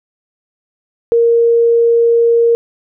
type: tone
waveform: sine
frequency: 466.2 Hz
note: A#4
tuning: in tune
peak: -7 dBFS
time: 1.12-2.55 s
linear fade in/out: 0 ms
effects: none